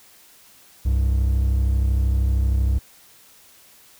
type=tone pair together; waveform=triangle; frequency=65.09 / 98 Hz; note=C2 / G2; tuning=-8 / 0 cents; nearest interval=perfect fifth; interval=708 cents; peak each=-15 / -24 dBFS; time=0.85-2.79 s; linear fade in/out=10 ms; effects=white hiss -51 dBFS RMS until 3.99 s